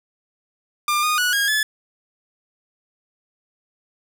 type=tone with pitch steps; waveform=sawtooth; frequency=1197 / 1230 / 1469 / 1633 / 1723 Hz; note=D6 / D#6 / F#6 / G#6 / A6; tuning=+33 / -20 / -13 / -30 / -37 cents; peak=-14 dBFS; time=0.88-1.63 s; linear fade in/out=2 ms; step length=150 ms; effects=none